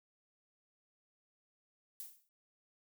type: noise with exponential decay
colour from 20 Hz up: violet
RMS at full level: -43 dBFS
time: 2-2.29 s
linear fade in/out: 0 ms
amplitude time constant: 62 ms
effects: none